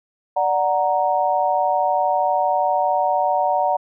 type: chord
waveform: sine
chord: D augmented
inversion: none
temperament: equal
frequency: 587.3 / 740 / 932.3 Hz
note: D5 / F#5 / A#5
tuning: 0 / 0 / 0 cents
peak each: -22 / -19 / -21 dBFS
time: 0.36-3.77 s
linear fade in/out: 10 ms
effects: none

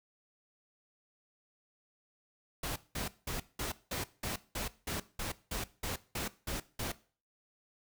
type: noise bursts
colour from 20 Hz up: pink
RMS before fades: -37 dBFS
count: 14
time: 2.63-6.92 s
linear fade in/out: 5 ms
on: 130 ms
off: 190 ms
effects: noise-tail reverb RT60 0.4 s tail -18 dB re dry

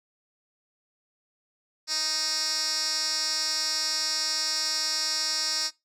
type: tone with band-pass filter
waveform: 10% pulse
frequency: 311.1 Hz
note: D#4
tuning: in tune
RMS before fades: -28 dBFS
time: 1.87-5.71 s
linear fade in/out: 50 ms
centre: 5600 Hz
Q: 5.4
effects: noise-tail reverb RT60 0.2 s tail -21 dB re dry

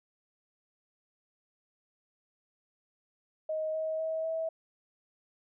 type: tone with pitch steps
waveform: sine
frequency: 627 / 633.9 / 640.9 / 648 Hz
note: D#5 / D#5 / E5 / E5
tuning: +13 / +32 / -49 / -30 cents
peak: -30 dBFS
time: 3.49-4.49 s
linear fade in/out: 5 ms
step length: 250 ms
effects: none

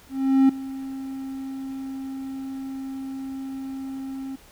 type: tone with ADSR envelope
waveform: triangle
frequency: 267.8 Hz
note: C4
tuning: 40 cents sharp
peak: -10 dBFS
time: 0.09-4.36 s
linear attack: 400 ms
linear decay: 6 ms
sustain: -18 dB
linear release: 8 ms
effects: pink hiss -52 dBFS RMS until 4.51 s

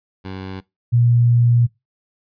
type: tone pair in turn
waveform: 15% pulse / sine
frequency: 94.8 / 119.44 Hz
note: F#2 / A#2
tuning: +43 / +43 cents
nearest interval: major third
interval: 400 cents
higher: second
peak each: -22 / -11 dBFS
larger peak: second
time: 0.24-0.61 / 0.92-1.67 s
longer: second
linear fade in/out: 20 ms
effects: noise-tail reverb RT60 0.2 s tail -21 dB re dry + resampled to 11025 Hz

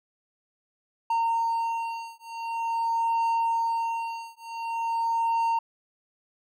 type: beating tone pair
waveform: triangle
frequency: 918 / 918.46 Hz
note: A#5 / A#5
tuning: -27 / -26 cents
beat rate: 0.46 Hz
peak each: -26 / -26 dBFS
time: 1.1-5.59 s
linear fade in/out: 5 ms
effects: none

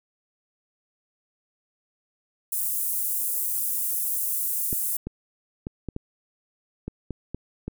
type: high-pass noise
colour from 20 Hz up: pink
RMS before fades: -27 dBFS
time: 2.52-4.97 s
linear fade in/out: 5 ms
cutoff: 10000 Hz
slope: 24 dB/octave
type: clicks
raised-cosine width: 3 ms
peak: -18 dBFS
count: 9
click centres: 4.729 / 5.07 / 5.669 / 5.887 / 5.964 / 6.88 / 7.107 / 7.346 / 7.68 s
effects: none

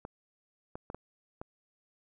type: clicks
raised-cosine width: 1 ms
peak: -26 dBFS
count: 5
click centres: 0.051 / 0.755 / 0.901 / 0.946 / 1.415 s
effects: none

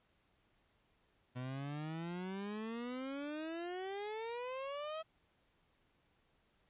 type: exponential sweep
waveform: 30% pulse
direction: up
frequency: 123.47 to 648 Hz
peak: -38 dBFS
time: 1.35-5.03 s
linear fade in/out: 20 ms
effects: pink hiss -75 dBFS RMS until 6.69 s + resampled to 8000 Hz

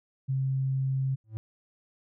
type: tone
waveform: sine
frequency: 133.5 Hz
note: C3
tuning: 35 cents sharp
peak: -25 dBFS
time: 0.28-1.16 s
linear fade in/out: 20 ms
type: tone with exponential growth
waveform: triangle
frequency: 110 Hz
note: A2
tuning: in tune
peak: -26 dBFS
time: 1.24-1.37 s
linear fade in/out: 0 ms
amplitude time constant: 27 ms
effects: none

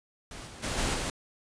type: noise with level steps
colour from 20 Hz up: pink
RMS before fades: -43 / -46 / -32 / -29 / -32 dBFS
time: 0.31-1.1 s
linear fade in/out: 2 ms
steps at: 0.46 / 0.62 / 0.77 / 0.93 s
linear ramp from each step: 20 ms
effects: resampled to 22050 Hz

